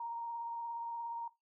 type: tone with vibrato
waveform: sine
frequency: 933 Hz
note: A#5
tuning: 1 cent sharp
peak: -38 dBFS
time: 0-1.28 s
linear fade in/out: 5 ms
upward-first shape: square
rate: 17 Hz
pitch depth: 12 cents each way
effects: noise-tail reverb RT60 0.2 s tail -17 dB re dry